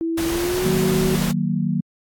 sine tone with pitch glide, 329.6 to 374.3 Hz, E4 to F#4, 0 to +20 cents, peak -20 dBFS, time 0.01-1.15 s, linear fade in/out 0 ms, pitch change +220 cents, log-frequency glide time 0.24-0.68 s
pink noise, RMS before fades -27 dBFS, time 0.17-1.32 s, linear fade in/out 10 ms
sine chord, D# minor, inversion none, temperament just, 155.56 / 186.68 / 233.3 Hz, D#3 / F#3 / A#3, 0 / +16 / +2 cents, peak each -23 / -22 / -24 dBFS, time 0.64-1.81 s, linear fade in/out 10 ms
effects AAC 64 kbps

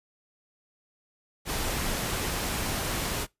pink noise, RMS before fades -30 dBFS, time 1.45-3.27 s, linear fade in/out 50 ms, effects noise-tail reverb RT60 0.2 s tail -24 dB re dry + resampled to 32000 Hz

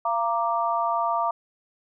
sine chord, Bb major, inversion second, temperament equal with one note detuned, 685.3 / 932.3 / 1174.7 Hz, F5 / Bb5 / D6, -33 / 0 / 0 cents, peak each -26 dBFS, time 0.05-1.31 s, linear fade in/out 5 ms, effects none

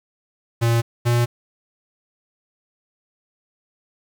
square tone pair in turn, 116.54 / 119.61 Hz, A#2 / A#2, 0 / +45 cents, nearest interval unison, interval 45 cents, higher second, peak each -16 dBFS, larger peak neither, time 0.61-0.82 / 1.05-1.26 s, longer neither, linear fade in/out 20 ms, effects 8-bit

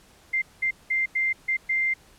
sine tone bursts at uneven times, 2093 Hz, C7, in tune, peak -21 dBFS, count 6, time 0.33-0.42 / 0.62-0.71 / 0.9-1.06 / 1.15-1.33 / 1.48-1.57 / 1.69-1.94 s, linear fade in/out 10 ms, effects pink hiss -55 dBFS RMS until 2.18 s + low-pass 12000 Hz 12 dB/octave

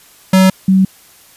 square / sine tone pair in turn, 188.6 / 190.13 Hz, F#3 / F#3, +33 / +47 cents, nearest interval unison, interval 14 cents, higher second, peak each -6 dBFS, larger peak neither, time 0.33-0.5 / 0.68-0.85 s, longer neither, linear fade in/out 5 ms, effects white hiss -44 dBFS RMS until 1.36 s + resampled to 32000 Hz

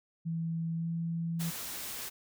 sine tone with pitch glide, 164.81 to 166.72 Hz, E3 to E3, 0 to +20 cents, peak -31 dBFS, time 0.25-1.51 s, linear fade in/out 20 ms, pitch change +20 cents, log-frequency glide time 0.75-0.88 s
white noise, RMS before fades -40 dBFS, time 1.39-2.1 s, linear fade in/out 20 ms
effects none

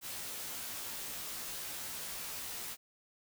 white noise with comb filter, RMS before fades -42 dBFS, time 0.01-2.77 s, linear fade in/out 50 ms, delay 15 ms, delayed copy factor -0.85, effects none

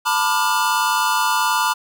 square chord, B half-diminished seventh, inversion third, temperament just, 889 / 987.8 / 1185.3 / 1422.4 Hz, A5 / B5 / D6 / F6, +18 / 0 / +16 / +31 cents, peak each -23 / -21 / -24 / -24 dBFS, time 0.05-1.74 s, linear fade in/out 20 ms, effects none

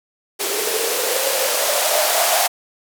violet noise with band-pass filter sweep, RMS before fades -19 dBFS, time 0.39-2.48 s, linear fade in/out 20 ms, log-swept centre 400 to 720 Hz, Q 8.2, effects none

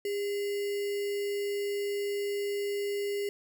sine tone with sample-and-hold, 405.1 Hz, G#4, 43 cents flat, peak -29 dBFS, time 0.05-3.29 s, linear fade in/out 2 ms, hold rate 2450 Hz, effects none

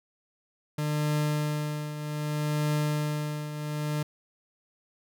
40% pulse tone with tremolo, 150 Hz, D3, 37 cents sharp, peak -23 dBFS, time 0.78-4.03 s, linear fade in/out 5 ms, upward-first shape triangle, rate 0.64 Hz, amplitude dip 70%, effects none

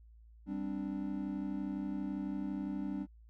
triangle chord, G suspended fourth, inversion none, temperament equal, 196 / 261.6 / 293.7 Hz, G3 / C4 / D4, 0 / 0 / 0 cents, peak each -37 / -40 / -37 dBFS, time 0.46-3.07 s, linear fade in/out 50 ms, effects added 56 Hz sine -55 dBFS peak until 3.29 s

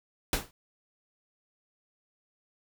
pink noise with exponential decay, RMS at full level -23 dBFS, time 0.33-0.51 s, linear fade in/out 1 ms, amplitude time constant 37 ms, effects none

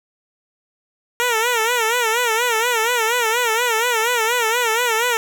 10% pulse tone with vibrato, 466.2 Hz, A#4, in tune, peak -8 dBFS, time 1.2-5.17 s, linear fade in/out 0 ms, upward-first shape sine, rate 4.2 Hz, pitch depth 110 cents each way, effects none

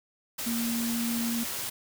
sine tone in noise, 233.1 Hz, A#3, in tune, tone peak -28 dBFS, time 0.46-1.44 s, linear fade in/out 10 ms, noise white, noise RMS -34 dBFS, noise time 0.38-1.7 s, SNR +3 dB, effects none

